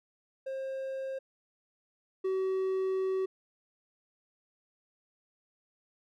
triangle tone pair in turn, 533 / 379.3 Hz, C5 / F#4, +32 / +43 cents, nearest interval tritone, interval 589 cents, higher first, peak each -32 / -26 dBFS, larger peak second, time 0.46-1.19 / 2.24-3.26 s, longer second, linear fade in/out 10 ms, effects none

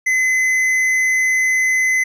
triangle tone with tanh clipping, 2036 Hz, C7, 48 cents flat, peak -15 dBFS, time 0.06-2.04 s, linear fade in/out 10 ms, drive 13 dB, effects none

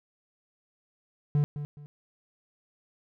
triangle tone with echo, 146.5 Hz, D3, 4 cents flat, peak -19 dBFS, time 1.35-1.44 s, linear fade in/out 0 ms, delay 210 ms, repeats 2, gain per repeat -11 dB, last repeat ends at 1.86 s, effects none

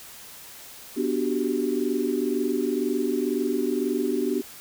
sine chord, G major seventh, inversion first, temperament equal, 246.9 / 293.7 / 370 / 392 Hz, B3 / D4 / F#4 / G4, 0 / 0 / 0 / 0 cents, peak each -28 dBFS, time 0.96-4.42 s, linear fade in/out 20 ms, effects white hiss -44 dBFS RMS until 4.6 s

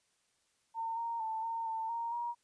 sine tone with pitch steps, 908 / 927 / 886 / 914 / 895 / 929 / 949 Hz, A#5 / A#5 / A5 / A#5 / A5 / A#5 / A#5, -46 / -10 / +12 / -34 / +29 / -6 / +31 cents, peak -34 dBFS, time 0.74-2.35 s, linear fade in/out 50 ms, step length 230 ms, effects white hiss -75 dBFS RMS until 2.43 s + resampled to 22050 Hz

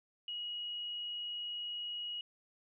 sine tone, 2900 Hz, F#7, 35 cents flat, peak -38 dBFS, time 0.28-2.21 s, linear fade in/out 2 ms, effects none

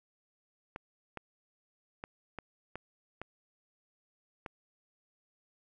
clicks, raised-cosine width 0.5 ms, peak -25 dBFS, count 7, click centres 0.761 / 1.173 / 2.039 / 2.387 / 2.756 / 3.216 / 4.462 s, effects none

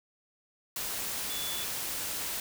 sine tone in noise, 3450 Hz, A7, 35 cents flat, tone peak -38 dBFS, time 1.3-1.64 s, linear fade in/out 2 ms, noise white, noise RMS -35 dBFS, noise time 0.76-2.4 s, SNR -6 dB, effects none

